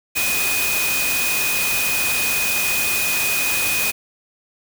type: tone in noise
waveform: sine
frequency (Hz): 2489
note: D#7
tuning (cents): 0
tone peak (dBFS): -21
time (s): 0.15-3.92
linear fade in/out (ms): 20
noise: white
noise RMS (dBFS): -22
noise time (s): 0.15-3.92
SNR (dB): -2
effects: none